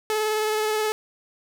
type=tone with vibrato; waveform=sawtooth; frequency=430.1 Hz; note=A4; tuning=39 cents flat; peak=-18 dBFS; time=0.1-0.92 s; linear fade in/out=0 ms; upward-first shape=sine; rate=19 Hz; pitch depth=19 cents each way; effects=9-bit